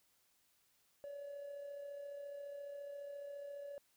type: tone with amplitude modulation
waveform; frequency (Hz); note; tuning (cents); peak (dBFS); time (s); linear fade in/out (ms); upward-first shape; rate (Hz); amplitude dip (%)
triangle; 569; C#5; +45; -40; 1.04-3.78; 0; sine; 34.5; 50
effects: tanh soft clip ceiling -40 dBFS + white hiss -75 dBFS RMS until 3.96 s